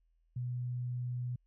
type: tone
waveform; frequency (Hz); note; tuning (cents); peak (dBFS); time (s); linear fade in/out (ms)
sine; 123.47; B2; 0; -34; 0.36-1.36; 5
effects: added 41 Hz sine -69 dBFS peak until 1.46 s